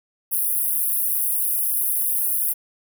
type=high-pass noise; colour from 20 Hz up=pink; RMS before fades=-22 dBFS; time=0.31-2.54 s; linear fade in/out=20 ms; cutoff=9800 Hz; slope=96 dB/octave; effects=none